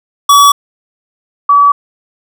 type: tone pair in turn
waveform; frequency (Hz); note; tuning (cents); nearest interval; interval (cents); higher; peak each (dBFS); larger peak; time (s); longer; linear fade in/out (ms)
square / sine; 1139 / 1144.5; C#6 / D6; +47 / -45; unison; 8; second; -3; neither; 0.29-0.52 / 1.49-1.72; neither; 5
effects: none